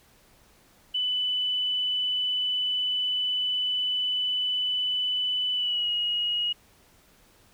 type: tone with pitch glide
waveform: sine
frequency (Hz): 2992 to 2890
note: F#7 to F#7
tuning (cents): +19 to -41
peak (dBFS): -24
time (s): 0.94-6.53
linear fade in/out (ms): 10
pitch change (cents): -60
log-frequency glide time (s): 5.54-5.9
effects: pink hiss -59 dBFS RMS until 7.53 s